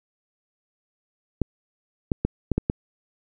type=clicks; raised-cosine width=3 ms; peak=-8 dBFS; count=6; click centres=1.417 / 2.118 / 2.25 / 2.517 / 2.58 / 2.699 s; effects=none